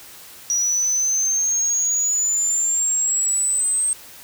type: exponential sweep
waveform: sine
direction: up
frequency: 5790 to 8372 Hz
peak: -15 dBFS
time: 0.5-3.93 s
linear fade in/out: 0 ms
effects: tanh soft clip ceiling -16 dBFS + white hiss -42 dBFS RMS until 4.23 s